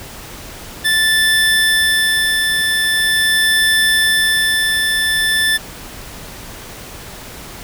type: tone with tremolo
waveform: 25% pulse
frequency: 1760 Hz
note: A6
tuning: in tune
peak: -7 dBFS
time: 0.84-5.58 s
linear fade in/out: 20 ms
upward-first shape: sine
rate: 0.43 Hz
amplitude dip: 30%
effects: pink hiss -33 dBFS RMS until 7.63 s